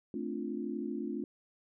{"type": "chord", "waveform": "sine", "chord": "D minor seventh", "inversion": "second", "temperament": "equal", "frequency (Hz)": [220, 261.6, 293.7, 349.2], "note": ["A3", "C4", "D4", "F4"], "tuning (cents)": [0, 0, 0, 0], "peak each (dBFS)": [-39, -40, -40, -40], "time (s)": [0.14, 1.24], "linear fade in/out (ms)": 2, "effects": []}